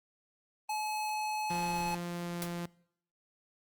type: tone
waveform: square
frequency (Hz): 855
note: A5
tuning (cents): -50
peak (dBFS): -33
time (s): 0.69-1.95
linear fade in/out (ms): 5
type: tone with pitch glide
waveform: sawtooth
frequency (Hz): 174.61 to 172.9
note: F3 to F3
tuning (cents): 0 to -17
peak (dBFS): -32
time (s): 1.5-2.66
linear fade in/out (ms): 5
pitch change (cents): -17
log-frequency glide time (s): 1.64-2.52
type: noise with exponential decay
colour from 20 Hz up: white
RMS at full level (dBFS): -35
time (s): 2.42-2.52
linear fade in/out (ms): 0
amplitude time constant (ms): 20
effects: noise-tail reverb RT60 0.7 s tail -23 dB re dry + Opus 24 kbps